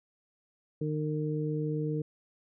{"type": "harmonic tone", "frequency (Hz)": 152.5, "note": "D#3", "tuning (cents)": -34, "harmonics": [1, 2, 3], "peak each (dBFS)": [-31, -35, -35], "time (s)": [0.81, 2.02], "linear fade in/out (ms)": 5, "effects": []}